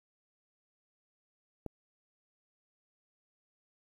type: click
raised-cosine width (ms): 2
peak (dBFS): -25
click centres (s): 1.663
effects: 10-bit